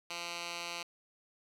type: tone with band-pass filter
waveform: 10% pulse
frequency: 171.9 Hz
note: F3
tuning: 27 cents flat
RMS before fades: -41 dBFS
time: 0.1-0.83 s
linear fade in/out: 5 ms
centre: 3600 Hz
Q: 1
effects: 10-bit